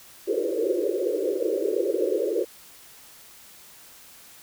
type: band-pass noise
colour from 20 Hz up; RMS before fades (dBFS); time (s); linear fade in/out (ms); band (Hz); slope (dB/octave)
pink; -25; 0.27-2.45; 20; 330 to 550; 96
effects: white hiss -49 dBFS RMS until 4.42 s